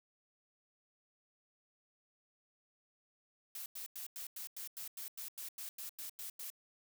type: noise bursts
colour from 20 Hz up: blue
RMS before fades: -45 dBFS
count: 15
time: 3.55-6.502 s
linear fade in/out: 2 ms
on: 110 ms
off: 93 ms
effects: none